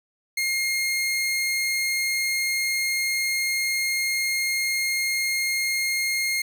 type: tone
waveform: sawtooth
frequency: 2134 Hz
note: C7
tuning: 34 cents sharp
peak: -19 dBFS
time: 0.37-6.42 s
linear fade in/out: 5 ms
effects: none